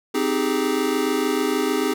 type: chord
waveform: square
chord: Ab major seventh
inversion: first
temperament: equal with one note detuned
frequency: 261.6 / 311.1 / 392 / 418.7 Hz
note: C4 / Eb4 / G4 / Ab4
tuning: 0 / 0 / 0 / +14 cents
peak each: -26 dBFS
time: 0.14-1.94 s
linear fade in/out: 10 ms
effects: none